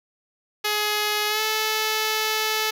5% pulse tone with pitch glide, 420.6 to 434.7 Hz, G#4 to A4, +22 to -21 cents, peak -10 dBFS, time 0.64-2.71 s, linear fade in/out 10 ms, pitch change +57 cents, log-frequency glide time 1.28-1.41 s, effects none

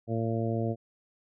harmonic tone, 113.7 Hz, A#2, 43 cents flat, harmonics 1 / 2 / 3 / 4 / 5 / 6, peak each -30 / -33 / -35 / -36 / -37 / -38 dBFS, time 0.07-0.76 s, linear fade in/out 50 ms, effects none

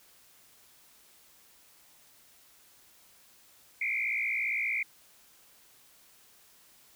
sine tone with frequency modulation, 2236 Hz, C#7, 14 cents sharp, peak -28 dBFS, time 3.81-4.83 s, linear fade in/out 5 ms, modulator 57.5 Hz, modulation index 2.9, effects white hiss -60 dBFS RMS until 6.95 s

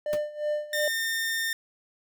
triangle tone with tremolo, 598 Hz, D5, 31 cents sharp, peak -22 dBFS, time 0.06-0.88 s, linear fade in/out 2 ms, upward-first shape sine, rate 2.8 Hz, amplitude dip 85%
pink noise with exponential decay, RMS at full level -32 dBFS, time 0.13-0.21 s, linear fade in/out 0 ms, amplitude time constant 17 ms
sawtooth tone, 1816 Hz, A#6, 46 cents flat, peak -23 dBFS, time 0.73-1.53 s, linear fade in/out 2 ms
effects none

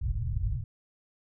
white low-pass noise, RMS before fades -30 dBFS, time 0.01-0.64 s, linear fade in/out 10 ms, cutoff 120 Hz, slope 48 dB/octave, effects none

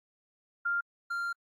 sine / triangle tone pair in turn, 1396.9 / 1390.4 Hz, F6 / F6, 0 / -8 cents, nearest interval unison, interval 8 cents, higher first, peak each -27 / -29 dBFS, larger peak first, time 0.65-0.81 / 1.1-1.33 s, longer second, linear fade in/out 10 ms, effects AAC 64 kbps

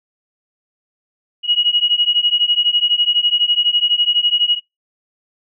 sine beating tone pair, 2894 / 2906 Hz, F#7 / F#7, -39 / -32 cents, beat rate 12 Hz, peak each -16 dBFS, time 1.43-4.6 s, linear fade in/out 50 ms, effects noise-tail reverb RT60 0.2 s tail -24 dB re dry

